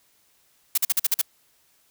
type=noise bursts; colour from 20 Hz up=blue; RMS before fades=-20 dBFS; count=7; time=0.75-1.215 s; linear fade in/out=5 ms; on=27 ms; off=46 ms; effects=white hiss -63 dBFS RMS until 1.9 s